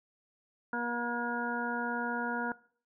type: harmonic tone with a mistuned harmonic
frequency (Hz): 238.9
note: A#3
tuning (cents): +43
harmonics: 1 / 2 / 3 / 4 / 6 / 7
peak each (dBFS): -37 / -41 / -42 / -37 / -34 / -43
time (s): 0.73-2.52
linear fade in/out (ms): 2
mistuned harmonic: 7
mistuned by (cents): -21
effects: noise-tail reverb RT60 0.5 s tail -21 dB re dry